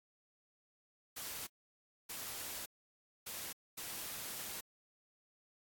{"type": "noise bursts at uneven times", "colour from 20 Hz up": "white", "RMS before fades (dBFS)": -44, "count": 4, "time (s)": [[1.16, 1.47], [2.09, 2.66], [3.26, 3.53], [3.77, 4.61]], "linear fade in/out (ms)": 10, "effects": ["AAC 64 kbps"]}